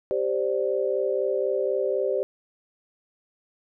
sine chord, G suspended fourth, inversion none, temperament equal, 392 / 523.3 / 587.3 Hz, G4 / C5 / D5, 0 / 0 / 0 cents, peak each -26 / -26 / -28 dBFS, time 0.11-2.23 s, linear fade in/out 0 ms, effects none

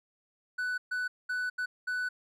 triangle tone bursts at uneven times, 1491 Hz, F#6, 13 cents sharp, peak -28 dBFS, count 5, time 0.58-0.78 / 0.91-1.08 / 1.29-1.5 / 1.58-1.66 / 1.87-2.09 s, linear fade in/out 10 ms, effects none

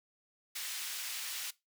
pink high-pass noise, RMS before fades -40 dBFS, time 0.55-1.51 s, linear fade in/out 10 ms, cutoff 2300 Hz, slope 12 dB/octave, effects noise-tail reverb RT60 0.2 s tail -19 dB re dry

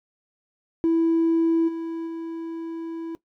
triangle tone with level steps, 329.6 Hz, E4, in tune, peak -13 / -25 / -27 dBFS, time 0.84-3.15 s, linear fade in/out 0 ms, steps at 1.67 / 2.06 s, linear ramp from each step 20 ms, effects noise-tail reverb RT60 0.1 s tail -17 dB re dry + tanh soft clip ceiling -15 dBFS

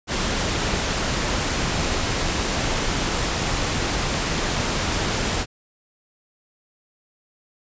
pink noise, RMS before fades -23 dBFS, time 0.07-5.46 s, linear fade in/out 50 ms, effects resampled to 16000 Hz

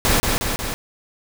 pink noise with echo, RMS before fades -17 dBFS, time 0.05-0.2 s, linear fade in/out 0 ms, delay 180 ms, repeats 3, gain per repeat -3 dB, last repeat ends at 0.74 s, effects none

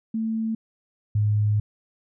sine tone pair in turn, 222.7 / 105.1 Hz, A3 / G#2, +21 / +21 cents, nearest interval octave + minor second, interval 1300 cents, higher first, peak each -23 / -18 dBFS, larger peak second, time 0.14-0.55 / 1.15-1.6 s, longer second, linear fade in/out 5 ms, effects none

